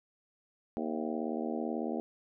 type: harmonic tone with a mistuned harmonic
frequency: 78.2 Hz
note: D#2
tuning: 9 cents sharp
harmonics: 3 / 4 / 5 / 6 / 7 / 8 / 9 / 10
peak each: -36 / -38 / -40 / -42 / -43 / -44 / -45 / -46 dBFS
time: 0.77-2 s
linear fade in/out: 0 ms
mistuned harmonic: 8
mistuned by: +68 cents
effects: none